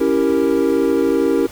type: chord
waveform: triangle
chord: C# diminished seventh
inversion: none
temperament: equal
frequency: 277.2 / 329.6 / 392 / 466.2 Hz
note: C#4 / E4 / G4 / Bb4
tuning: 0 / 0 / 0 / 0 cents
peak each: -17 dBFS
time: 0-1.47 s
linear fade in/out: 10 ms
effects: pink hiss -38 dBFS RMS until 1.51 s